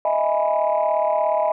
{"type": "chord", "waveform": "sine", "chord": "E major seventh", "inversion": "third", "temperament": "equal", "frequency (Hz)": [622.3, 659.3, 830.6, 987.8], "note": ["D#5", "E5", "G#5", "B5"], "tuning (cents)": [0, 0, 0, 0], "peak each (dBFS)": [-20, -22, -23, -24], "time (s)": [0.05, 1.52], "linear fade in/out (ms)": 2, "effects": ["tanh soft clip ceiling -10 dBFS"]}